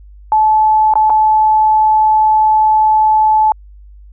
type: tone with dropouts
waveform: sine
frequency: 865 Hz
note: A5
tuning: 30 cents flat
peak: -7 dBFS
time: 0.32-3.52 s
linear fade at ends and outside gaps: 1 ms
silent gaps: 0.938-0.955 / 1.097-1.102 s
effects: added 50 Hz sine -35 dBFS peak until 4.12 s